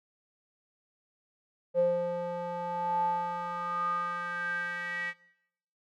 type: tone with band-pass filter sweep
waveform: square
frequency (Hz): 174.61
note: F3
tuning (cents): 0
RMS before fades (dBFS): -32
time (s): 1.74-5.14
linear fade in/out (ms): 50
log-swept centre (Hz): 530 to 2000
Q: 9
effects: noise-tail reverb RT60 0.8 s tail -20 dB re dry